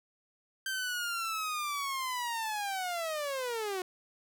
sawtooth linear sweep, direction down, 1568 to 358.8 Hz, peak -29 dBFS, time 0.66-3.82 s, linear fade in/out 2 ms, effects none

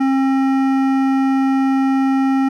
sine tone with hard clipping, 268.3 Hz, C4, 44 cents sharp, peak -15 dBFS, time 0-2.49 s, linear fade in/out 10 ms, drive 13 dB, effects none

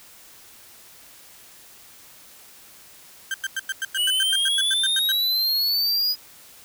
35% pulse tone bursts, 1569 Hz, G6, 1 cent sharp, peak -22 dBFS, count 15, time 3.31-5.119 s, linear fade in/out 2 ms, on 31 ms, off 96 ms
square exponential sweep, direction up, 2891 to 4971 Hz, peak -20 dBFS, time 3.95-6.16 s, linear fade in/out 50 ms
effects white hiss -48 dBFS RMS until 6.64 s

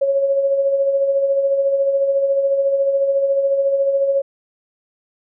sine tone with tremolo, 551 Hz, C#5, 11 cents flat, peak -12 dBFS, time 0.01-4.22 s, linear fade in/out 10 ms, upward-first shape sine, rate 14 Hz, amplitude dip 45%, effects none

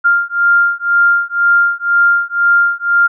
sine beating tone pair, 1396.9 / 1398.9 Hz, F6 / F6, 0 / +2 cents, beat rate 2 Hz, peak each -12 dBFS, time 0.04-3.08 s, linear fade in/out 20 ms, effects none

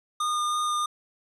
square tone with vibrato, 1217 Hz, D#6, 39 cents flat, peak -25 dBFS, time 0.2-0.86 s, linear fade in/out 5 ms, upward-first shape sine, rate 3.1 Hz, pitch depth 9 cents each way, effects resampled to 24000 Hz

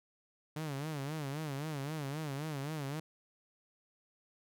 sawtooth tone with vibrato, 146.83 Hz, D3, in tune, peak -33 dBFS, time 0.56-3 s, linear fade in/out 5 ms, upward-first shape sine, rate 3.8 Hz, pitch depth 140 cents each way, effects none

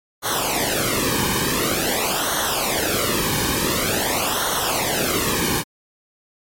pink noise with flanger, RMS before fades -21 dBFS, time 0.22-5.64 s, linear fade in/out 50 ms, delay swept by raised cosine 0.4 to 1.5 ms, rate 0.47 Hz, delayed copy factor -0.85, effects MP3 64 kbps

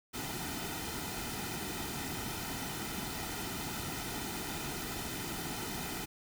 pink noise with comb filter, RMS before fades -39 dBFS, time 0.13-6.06 s, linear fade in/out 20 ms, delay 1.8 ms, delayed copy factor -0.65, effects none

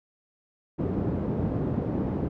pink band-pass noise, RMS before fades -28 dBFS, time 0.78-2.29 s, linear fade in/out 20 ms, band 100 to 400 Hz, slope 12 dB/octave, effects none

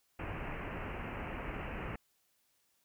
pink low-pass noise, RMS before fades -41 dBFS, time 0.19-1.96 s, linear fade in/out 5 ms, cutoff 2800 Hz, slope 96 dB/octave, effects white hiss -75 dBFS RMS until 2.84 s

